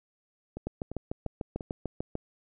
two click trains, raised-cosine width 2 ms, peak -24 / -19 dBFS, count 4 / 11, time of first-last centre 0.57-1.608 / 0.67-2.154 s, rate 2.89 / 6.74 Hz, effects none

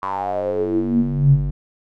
square tone with band-pass filter sweep, 47.91 Hz, G1, 39 cents flat, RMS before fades -19 dBFS, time 0.02-1.51 s, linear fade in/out 10 ms, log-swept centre 1100 to 100 Hz, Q 9.5, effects none

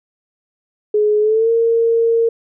sine tone with pitch glide, 421.5 to 459.6 Hz, G#4 to A#4, +26 to -25 cents, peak -11 dBFS, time 0.94-2.29 s, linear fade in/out 5 ms, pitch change +149 cents, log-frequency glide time 1.2-1.5 s, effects none

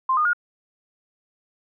sine tone with pitch steps, 1046.5 / 1223.1 / 1429.6 Hz, C6 / D#6 / F6, 0 / -30 / +40 cents, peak -17 dBFS, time 0.09-0.333 s, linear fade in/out 5 ms, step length 81 ms, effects none

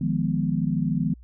sine chord, F half-diminished seventh, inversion third, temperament equal with one note detuned, 153.78 / 174.61 / 207.7 / 246.9 Hz, Eb3 / F3 / Ab3 / Cb4, -20 / 0 / 0 / 0 cents, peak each -26 / -26 / -28 / -28 dBFS, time 0.01-1.14 s, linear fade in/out 5 ms, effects added 60 Hz sine -44 dBFS peak until 1.23 s

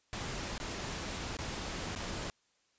pink noise with dropouts, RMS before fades -39 dBFS, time 0.13-2.3 s, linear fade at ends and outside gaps 0 ms, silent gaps 0.579-0.6 / 1.369-1.388 / 1.951-1.96 s, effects white hiss -73 dBFS RMS until 2.78 s + resampled to 16000 Hz

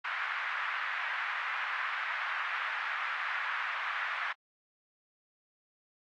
white band-pass noise, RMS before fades -35 dBFS, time 0.04-4.33 s, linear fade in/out 10 ms, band 1100 to 2000 Hz, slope 24 dB/octave, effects AAC 48 kbps

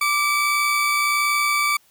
40% pulse tone pair together, 1174.7 / 2288 Hz, D6 / D7, 0 / -46 cents, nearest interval octave, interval 1154 cents, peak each -20 dBFS, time 0.01-1.77 s, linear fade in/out 5 ms, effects white hiss -58 dBFS RMS until 1.9 s

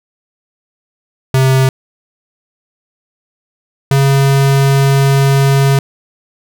square tone pair in turn, 132.2 / 137.46 Hz, C3 / C#3, +18 / -14 cents, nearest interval minor second, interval 68 cents, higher second, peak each -8 dBFS, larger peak neither, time 1.34-1.69 / 3.91-5.79 s, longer second, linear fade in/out 2 ms, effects none

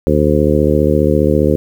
harmonic tone, 74.9 Hz, D2, 35 cents sharp, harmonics 1 / 2 / 3 / 4 / 5 / 6 / 7, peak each -17 / -17 / -17 / -17 / -17 / -17 / -17 dBFS, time 0.07-1.56 s, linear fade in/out 0 ms, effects 7-bit

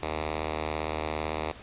5% pulse tone with notch filter, 77.78 Hz, D#2, in tune, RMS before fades -32 dBFS, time 0.02-1.52 s, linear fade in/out 10 ms, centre 180 Hz, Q 0.86, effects pink hiss -47 dBFS RMS until 1.62 s + resampled to 8000 Hz

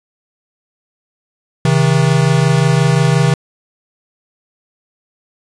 square tone pair together, 133.7 / 159.37 Hz, C3 / D#3, +38 / +42 cents, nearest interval minor third, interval 304 cents, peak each -13 dBFS, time 1.65-3.34 s, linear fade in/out 2 ms, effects resampled to 22050 Hz

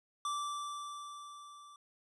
square tone with level ramp, 1168 Hz, D6, 10 cents flat, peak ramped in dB -34 to -54 dBFS, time 0.25-1.76 s, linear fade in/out 2 ms, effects resampled to 24000 Hz

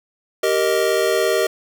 square chord, Eb major, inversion first, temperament just, 388.9 / 466.7 / 622.3 Hz, G4 / Bb4 / Eb5, -14 / +2 / 0 cents, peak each -21 dBFS, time 0.43-1.47 s, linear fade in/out 5 ms, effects none

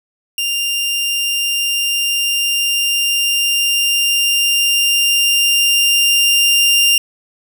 sawtooth tone with level ramp, 2794 Hz, F7, in tune, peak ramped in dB -13 to -6 dBFS, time 0.38-6.98 s, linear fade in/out 2 ms, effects none

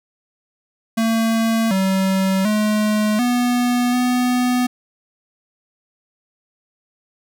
square tone with pitch steps, 225.7 / 191.1 / 212.5 / 244.8 / 248.3 Hz, A3 / G3 / G#3 / B3 / B3, +44 / -44 / +40 / -15 / +9 cents, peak -16 dBFS, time 0.97-4.67 s, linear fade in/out 10 ms, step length 740 ms, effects none

